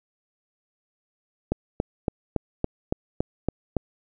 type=click train; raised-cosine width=2 ms; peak=-9 dBFS; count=9; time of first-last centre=1.52-3.767 s; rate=3.56 Hz; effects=none